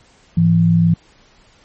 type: tone pair together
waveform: sine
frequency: 105.73 / 167.9 Hz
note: G#2 / E3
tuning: +31 / +32 cents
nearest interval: minor sixth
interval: 801 cents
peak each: -17 / -10 dBFS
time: 0.37-0.94 s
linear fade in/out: 5 ms
effects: pink hiss -51 dBFS RMS until 1.64 s + MP3 32 kbps